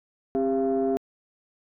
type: tone cluster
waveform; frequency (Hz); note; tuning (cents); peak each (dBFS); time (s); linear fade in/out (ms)
sine; 265.9 / 399.7 / 684; C4 / G4 / F5; +28 / +34 / -36; -25 / -23 / -28; 0.35-0.97; 0
effects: tanh soft clip ceiling -16 dBFS